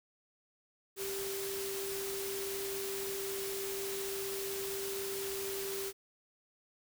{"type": "tone in noise", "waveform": "sine", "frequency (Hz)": 392, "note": "G4", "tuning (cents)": 0, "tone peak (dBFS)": -38, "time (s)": [0.96, 5.93], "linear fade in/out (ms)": 50, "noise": "white", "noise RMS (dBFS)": -41, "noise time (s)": [0.96, 5.93], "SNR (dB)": 0, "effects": []}